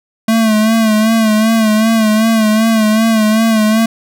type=tone with vibrato; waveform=square; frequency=220 Hz; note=A3; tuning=in tune; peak=-9 dBFS; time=0.28-3.86 s; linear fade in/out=5 ms; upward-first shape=sine; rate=2.6 Hz; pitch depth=52 cents each way; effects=none